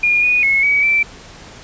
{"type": "tone with pitch steps", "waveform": "sine", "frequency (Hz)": [2425, 2466, 2182, 2269, 2334], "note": ["D#7", "D#7", "C#7", "C#7", "D7"], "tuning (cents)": [-45, -16, -28, 40, -11], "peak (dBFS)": -11, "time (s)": [0.03, 1.03], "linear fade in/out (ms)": 5, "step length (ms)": 200, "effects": ["pink hiss -38 dBFS RMS until 1.63 s", "resampled to 16000 Hz"]}